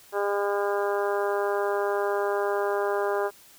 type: harmonic tone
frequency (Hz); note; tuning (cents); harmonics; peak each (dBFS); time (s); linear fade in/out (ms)
202.2; G#3; -46; 2 / 3 / 4 / 5 / 6 / 7 / 8; -26 / -30 / -32 / -34 / -36 / -37 / -38; 0.12-3.31; 50
effects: white hiss -53 dBFS RMS until 3.58 s